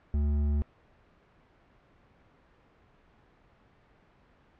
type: tone with hard clipping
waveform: triangle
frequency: 73 Hz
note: D2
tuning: 10 cents flat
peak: -26 dBFS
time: 0.14-0.62 s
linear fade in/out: 0 ms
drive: 11 dB
effects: pink hiss -62 dBFS RMS until 4.59 s + low-pass 2000 Hz 12 dB/octave